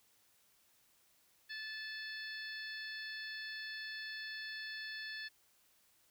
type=harmonic tone; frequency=872 Hz; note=A5; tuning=16 cents flat; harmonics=2 / 3 / 4 / 5 / 6; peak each=-44 / -53 / -53 / -49 / -55 dBFS; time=1.49-5.29 s; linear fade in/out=20 ms; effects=white hiss -71 dBFS RMS until 6.1 s